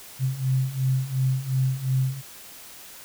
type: beating tone pair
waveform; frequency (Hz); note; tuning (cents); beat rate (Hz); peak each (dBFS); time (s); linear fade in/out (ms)
sine; 129.6 / 132.4; C3 / C3; -16 / +21; 2.8; -26 / -23; 0.19-2.22; 50
effects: white hiss -44 dBFS RMS until 3.04 s